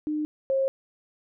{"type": "tone pair in turn", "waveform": "sine", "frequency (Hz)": [303.3, 537.1], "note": ["D#4", "C5"], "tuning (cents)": [-44, 45], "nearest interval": "minor seventh", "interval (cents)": 989, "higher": "second", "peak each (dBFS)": [-25, -21], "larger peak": "second", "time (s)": [[0.07, 0.25], [0.5, 0.68]], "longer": "neither", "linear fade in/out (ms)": 0, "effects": []}